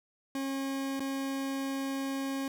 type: tone with dropouts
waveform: 40% pulse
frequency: 271.5 Hz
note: C#4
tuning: 36 cents flat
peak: -31 dBFS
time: 0.35-2.48 s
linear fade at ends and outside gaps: 2 ms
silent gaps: 0.996-1.003 s
effects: none